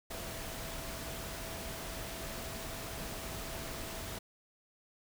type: tone in noise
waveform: sine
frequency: 659 Hz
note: E5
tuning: 1 cent flat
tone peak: -50 dBFS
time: 0.1-4.19 s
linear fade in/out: 10 ms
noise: pink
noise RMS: -42 dBFS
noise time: 0.1-4.19 s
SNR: -11 dB
effects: none